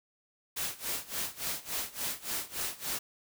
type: noise with tremolo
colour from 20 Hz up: white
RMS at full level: -33 dBFS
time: 0.56-2.99 s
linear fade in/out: 10 ms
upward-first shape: sine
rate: 3.5 Hz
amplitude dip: 90%
effects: none